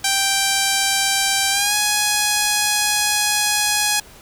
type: tone with pitch glide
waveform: 5% pulse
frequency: 784 to 835.4 Hz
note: G5 to G#5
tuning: 0 to +10 cents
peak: -4 dBFS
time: 0.04-4 s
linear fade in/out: 5 ms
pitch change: +110 cents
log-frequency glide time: 1.51-1.74 s
effects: pink hiss -44 dBFS RMS until 4.21 s